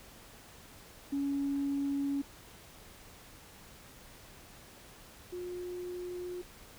sine tone pair in turn, 280 / 357.7 Hz, C#4 / F4, +18 / +41 cents, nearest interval major third, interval 423 cents, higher second, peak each -29 / -37 dBFS, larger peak first, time 1.12-2.22 / 5.32-6.42 s, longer neither, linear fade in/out 10 ms, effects tanh soft clip ceiling -25 dBFS + pink hiss -54 dBFS RMS until 6.78 s

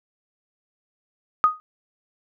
sine tone with exponential decay, 1244.5 Hz, D#6, in tune, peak -9 dBFS, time 1.44-1.6 s, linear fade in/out 0 ms, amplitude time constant 34 ms, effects none

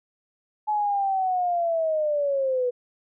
sine linear sweep, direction down, 855 to 487 Hz, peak -21 dBFS, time 0.67-2.71 s, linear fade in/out 20 ms, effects none

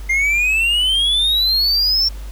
triangle exponential sweep, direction up, 2093 to 5470 Hz, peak -12 dBFS, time 0.09-2.09 s, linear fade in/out 10 ms, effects added 50 Hz sine -27 dBFS peak until 2.31 s + pink hiss -43 dBFS RMS until 2.31 s

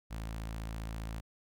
sawtooth tone with notch filter, 55 Hz, A1, in tune, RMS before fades -40 dBFS, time 0.1-1.21 s, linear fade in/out 20 ms, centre 400 Hz, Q 1.8, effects none

